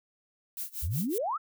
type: noise with tremolo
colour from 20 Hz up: violet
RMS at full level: -35 dBFS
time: 0.57-1.18 s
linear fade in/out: 0 ms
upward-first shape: sine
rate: 5.4 Hz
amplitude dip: 95%
type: exponential sweep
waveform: sine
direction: up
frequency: 65.41 to 1396.9 Hz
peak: -28 dBFS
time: 0.82-1.38 s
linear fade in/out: 20 ms
effects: none